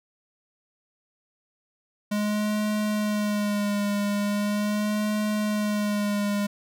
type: tone with vibrato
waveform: square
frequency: 207.7 Hz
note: G#3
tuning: in tune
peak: -24 dBFS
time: 2.11-6.47 s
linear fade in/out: 10 ms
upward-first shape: sine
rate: 0.4 Hz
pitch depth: 32 cents each way
effects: none